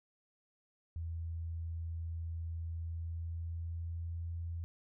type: tone with pitch glide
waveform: sine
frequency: 82.8 to 84.3 Hz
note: E2 to E2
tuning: +8 to +39 cents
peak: -37 dBFS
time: 0.96-4.64 s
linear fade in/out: 0 ms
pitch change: +31 cents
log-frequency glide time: 2.71-4.35 s
effects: none